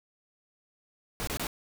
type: noise bursts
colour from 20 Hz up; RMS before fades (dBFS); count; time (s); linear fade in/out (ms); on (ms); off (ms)
pink; -33; 3; 1.2-1.469; 0; 73; 25
effects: none

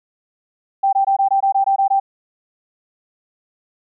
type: tone bursts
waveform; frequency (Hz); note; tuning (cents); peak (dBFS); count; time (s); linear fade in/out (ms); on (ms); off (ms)
sine; 784; G5; 0; -12; 10; 0.83-2; 10; 99; 20
effects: none

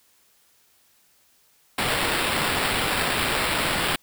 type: noise with sample-and-hold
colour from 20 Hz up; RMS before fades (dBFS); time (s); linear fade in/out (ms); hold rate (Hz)
white; -24; 1.78-3.96; 5; 6300
effects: white hiss -61 dBFS RMS until 4.02 s

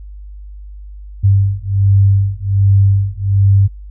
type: beating tone pair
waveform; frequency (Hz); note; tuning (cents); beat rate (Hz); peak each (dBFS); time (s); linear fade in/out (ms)
sine; 98 / 99.3; G2 / G2; 0 / +23; 1.3; -12; 1.23-3.68; 20
effects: noise-tail reverb RT60 0.1 s tail -23 dB re dry + added 50 Hz sine -29 dBFS peak until 3.9 s

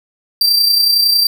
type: tone with amplitude modulation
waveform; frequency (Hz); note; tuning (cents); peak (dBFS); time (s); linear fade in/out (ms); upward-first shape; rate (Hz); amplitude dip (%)
45% pulse; 4699; D8; 0; -7; 0.41-1.27; 2; sine; 30.9; 45
effects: none

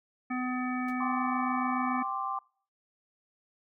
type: harmonic tone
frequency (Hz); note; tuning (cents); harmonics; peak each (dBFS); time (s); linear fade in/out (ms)
252.3; B3; +37; 1 / 3 / 5 / 7 / 9; -31 / -39 / -38 / -42 / -41; 0.3-2.03; 10
type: noise with exponential decay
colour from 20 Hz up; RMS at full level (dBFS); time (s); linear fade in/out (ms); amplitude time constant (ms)
pink; -47; 0.88-0.97; 5; 18
type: chord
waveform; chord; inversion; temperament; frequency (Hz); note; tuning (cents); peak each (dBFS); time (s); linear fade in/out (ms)
sine; G suspended fourth; none; equal; 784 / 1046.5 / 1174.7; G5 / C6 / D6; 0 / 0 / 0; -36 / -35 / -34; 1-2.39; 5
effects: noise-tail reverb RT60 0.5 s tail -25 dB re dry

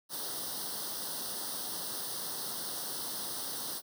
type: noise with comb filter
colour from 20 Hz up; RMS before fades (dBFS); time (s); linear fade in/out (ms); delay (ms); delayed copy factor
white; -38; 0.09-3.82; 50; 0.21; +0.9
effects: high-pass 150 Hz 12 dB/octave

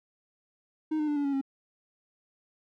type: tone with pitch steps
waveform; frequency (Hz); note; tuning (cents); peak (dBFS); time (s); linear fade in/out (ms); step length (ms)
triangle; 311.1 / 302.8 / 294.7 / 286.8 / 279.1 / 271.6; D#4 / D#4 / D4 / D4 / C#4 / C#4; 0 / -47 / +6 / -41 / +12 / -35; -24; 0.91-1.414; 10; 84
effects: none

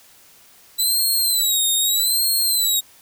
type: tone with vibrato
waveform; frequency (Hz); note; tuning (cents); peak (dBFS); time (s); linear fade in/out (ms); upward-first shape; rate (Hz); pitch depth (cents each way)
15% pulse; 3965; B7; +6; -10; 0.78-2.81; 20; sine; 0.81; 120
effects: white hiss -50 dBFS RMS until 3.01 s

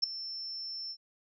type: tone with ADSR envelope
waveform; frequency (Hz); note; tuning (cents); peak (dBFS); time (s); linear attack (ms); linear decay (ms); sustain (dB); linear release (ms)
sine; 5360; E8; +28; -21; 0.02-0.97; 18; 5; -16; 63
effects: none

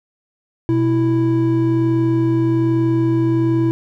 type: tone pair together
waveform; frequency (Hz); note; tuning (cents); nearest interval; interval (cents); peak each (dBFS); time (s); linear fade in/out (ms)
triangle; 123.6 / 329.6; B2 / E4; +2 / 0; octave + perfect fourth; 1698; -16 / -13; 0.69-3.71; 0
effects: none

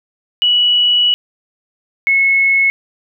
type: tone pair in turn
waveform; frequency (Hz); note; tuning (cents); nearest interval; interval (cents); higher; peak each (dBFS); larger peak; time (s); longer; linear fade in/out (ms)
sine; 2938 / 2188; F#7 / C#7; -13 / -23; perfect fourth; 510; first; -9; neither; 0.42-1.14 / 2.07-2.7; first; 0
effects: none

